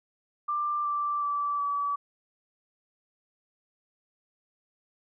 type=tone with pitch steps; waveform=sine; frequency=1185 / 1172.1 / 1159.3 / 1146.6 Hz; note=D6 / D6 / D6 / D6; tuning=+15 / -4 / -23 / -42 cents; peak=-26 dBFS; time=0.48-1.96 s; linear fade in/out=10 ms; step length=370 ms; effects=none